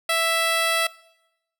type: tone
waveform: 10% pulse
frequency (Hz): 660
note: E5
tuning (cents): +2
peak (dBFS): -11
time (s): 0.09-0.87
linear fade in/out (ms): 5
effects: noise-tail reverb RT60 0.9 s tail -22 dB re dry